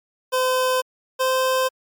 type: tone pair in turn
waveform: 25% pulse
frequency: 512 / 518.5 Hz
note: C5 / C5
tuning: -38 / -16 cents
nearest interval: unison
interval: 22 cents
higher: second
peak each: -14 dBFS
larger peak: neither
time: 0.32-0.82 / 1.19-1.69 s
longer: neither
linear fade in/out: 20 ms
effects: MP3 96 kbps